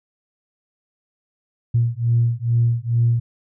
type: beating tone pair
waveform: sine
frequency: 116.54 / 118.84 Hz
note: A#2 / A#2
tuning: 0 / +34 cents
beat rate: 2.3 Hz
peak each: -18 dBFS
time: 1.74-3.2 s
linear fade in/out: 10 ms
effects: tanh soft clip ceiling -8 dBFS